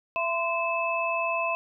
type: tone cluster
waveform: sine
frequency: 670 / 1028 / 2611 Hz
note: E5 / C6 / E7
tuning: +28 / -31 / -17 cents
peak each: -29 dBFS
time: 0.16-1.55 s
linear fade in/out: 0 ms
effects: none